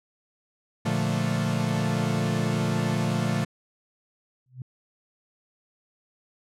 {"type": "chord", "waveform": "45% pulse", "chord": "Bb major seventh", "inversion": "none", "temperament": "equal", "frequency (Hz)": [116.54, 146.83, 174.61, 220], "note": ["Bb2", "D3", "F3", "A3"], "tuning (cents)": [0, 0, 0, 0], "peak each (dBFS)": -29, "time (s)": [0.85, 3.45], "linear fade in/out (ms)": 10}
{"type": "tone with exponential growth", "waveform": "sine", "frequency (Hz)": 127.5, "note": "C3", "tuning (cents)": -44, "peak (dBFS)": -30, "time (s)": [4.46, 4.62], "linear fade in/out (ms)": 2, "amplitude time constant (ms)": 33}
{"effects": ["low-pass 10000 Hz 12 dB/octave"]}